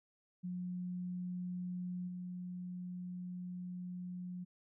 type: tone with level steps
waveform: sine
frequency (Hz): 179.8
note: F#3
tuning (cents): -49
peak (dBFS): -38 / -41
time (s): 0.43-4.45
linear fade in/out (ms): 20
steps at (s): 2.07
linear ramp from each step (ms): 20
effects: none